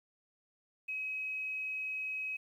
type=tone; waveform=sine; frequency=2545 Hz; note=D#7; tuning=39 cents sharp; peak=-35 dBFS; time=0.88-2.37 s; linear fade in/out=10 ms; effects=11-bit